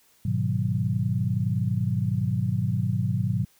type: chord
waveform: sine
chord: G# minor seventh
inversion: none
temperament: equal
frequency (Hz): 103.83 / 123.47 / 155.56 / 185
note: G#2 / B2 / D#3 / F#3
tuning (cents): 0 / 0 / 0 / 0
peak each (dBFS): -27 / -26 / -31 / -29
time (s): 0.25-3.45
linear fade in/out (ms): 5
effects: white hiss -61 dBFS RMS until 3.59 s